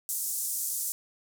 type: band-pass noise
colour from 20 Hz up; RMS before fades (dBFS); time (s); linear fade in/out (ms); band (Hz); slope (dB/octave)
white; -32; 0.09-0.92; 0; 6700 to 14000; 24
effects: none